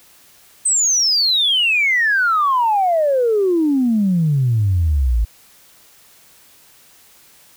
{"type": "exponential sweep", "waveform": "sine", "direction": "down", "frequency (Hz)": [8370, 52.6], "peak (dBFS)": -12, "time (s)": [0.65, 5.25], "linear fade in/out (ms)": 10, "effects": ["tanh soft clip ceiling -8 dBFS", "white hiss -49 dBFS RMS until 7.56 s"]}